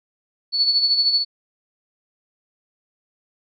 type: tone with tremolo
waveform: sine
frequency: 4435 Hz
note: C#8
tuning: in tune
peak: -13 dBFS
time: 0.52-1.25 s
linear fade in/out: 50 ms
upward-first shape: sine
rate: 13 Hz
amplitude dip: 55%
effects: none